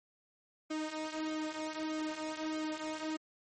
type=tone with flanger; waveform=sawtooth; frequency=311.7 Hz; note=D#4; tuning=3 cents sharp; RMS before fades=-38 dBFS; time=0.7-3.17 s; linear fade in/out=10 ms; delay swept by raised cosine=1.1 to 3.9 ms; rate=1.6 Hz; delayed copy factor=-0.7; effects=MP3 32 kbps